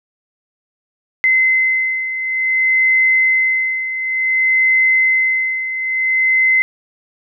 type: beating tone pair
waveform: sine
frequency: 2055 / 2055.56 Hz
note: C7 / C7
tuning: -32 / -31 cents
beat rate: 0.56 Hz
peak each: -19 / -13 dBFS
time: 1.24-6.62 s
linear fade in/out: 0 ms
effects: none